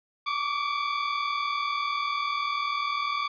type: tone pair together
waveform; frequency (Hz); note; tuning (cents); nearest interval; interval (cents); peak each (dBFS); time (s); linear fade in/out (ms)
sawtooth; 1133 / 1173.1; C#6 / D6; +37 / -2; minor second; 61; -26 / -25; 0.26-3.28; 10
effects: resampled to 11025 Hz + 10-bit